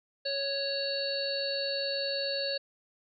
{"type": "harmonic tone", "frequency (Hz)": 554.4, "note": "C#5", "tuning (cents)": 0, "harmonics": [1, 3, 5, 7, 8], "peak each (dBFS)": [-33, -41, -42, -40, -33], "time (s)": [0.25, 2.58], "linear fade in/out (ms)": 10, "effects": []}